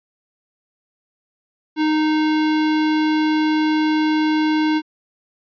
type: tone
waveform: square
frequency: 309.2 Hz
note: D#4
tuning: 11 cents flat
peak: -16 dBFS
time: 1.76-4.82 s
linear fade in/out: 50 ms
effects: resampled to 11025 Hz

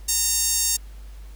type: tone with high-pass filter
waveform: sawtooth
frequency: 922 Hz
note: A#5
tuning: 19 cents flat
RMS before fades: -22 dBFS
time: 0.08-0.77 s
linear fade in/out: 10 ms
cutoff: 6700 Hz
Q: 2.1
effects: added 50 Hz sine -37 dBFS peak until 1.35 s + pink hiss -54 dBFS RMS until 1.35 s

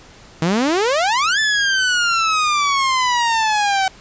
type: exponential two-way sweep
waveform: sawtooth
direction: up then down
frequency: 155.5 to 1760 to 757 Hz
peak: -11 dBFS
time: 0.42-3.88 s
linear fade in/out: 2 ms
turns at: 1.39 s
effects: pink hiss -44 dBFS RMS until 4 s + resampled to 16000 Hz

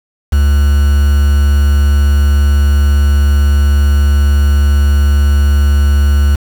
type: tone with quantisation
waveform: triangle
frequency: 71.1 Hz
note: C#2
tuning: 45 cents sharp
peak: -4 dBFS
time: 0.32-6.36 s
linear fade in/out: 10 ms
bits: 4
effects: none

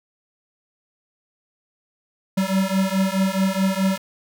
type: beating tone pair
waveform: square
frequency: 189.4 / 194.1 Hz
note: F#3 / G3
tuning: +41 / -17 cents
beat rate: 4.7 Hz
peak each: -22 dBFS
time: 2.37-3.98 s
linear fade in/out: 10 ms
effects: none

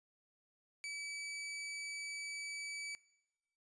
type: tone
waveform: sawtooth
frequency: 2296 Hz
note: D7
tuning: 40 cents flat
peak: -38 dBFS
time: 0.84-2.95 s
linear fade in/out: 0 ms
effects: noise-tail reverb RT60 0.9 s tail -20 dB re dry + resampled to 22050 Hz

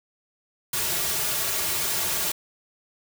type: noise with comb filter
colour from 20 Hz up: white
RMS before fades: -26 dBFS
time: 0.73-2.32 s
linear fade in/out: 5 ms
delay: 3.9 ms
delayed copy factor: -0.75
effects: none

